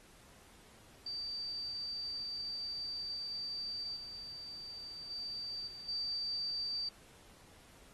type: tone with level steps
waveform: sine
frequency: 4645 Hz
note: D8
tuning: 20 cents flat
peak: -38 / -44 / -39 / -46 / -35 dBFS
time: 1.06-6.89 s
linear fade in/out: 5 ms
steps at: 3.96 / 5.1 / 5.67 / 5.88 s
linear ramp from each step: 10 ms
effects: pink hiss -61 dBFS RMS until 7.93 s + AAC 32 kbps